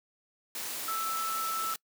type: tone in noise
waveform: sine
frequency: 1318.5 Hz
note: E6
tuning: in tune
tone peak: -31 dBFS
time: 0.88-1.74 s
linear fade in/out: 2 ms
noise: white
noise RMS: -37 dBFS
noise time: 0.55-1.76 s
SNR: +3 dB
effects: noise-tail reverb RT60 0.1 s tail -25 dB re dry + high-pass 200 Hz 12 dB/octave